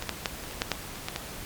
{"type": "clicks", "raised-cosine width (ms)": 0.2, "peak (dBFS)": [-16, -10, -8, -24, -23, -7, -7, -25, -24, -12, -12], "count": 11, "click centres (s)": [0.024, 0.093, 0.258, 0.438, 0.511, 0.619, 0.717, 0.753, 0.957, 1.085, 1.161], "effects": ["pink hiss -40 dBFS RMS until 1.45 s", "MP3 96 kbps"]}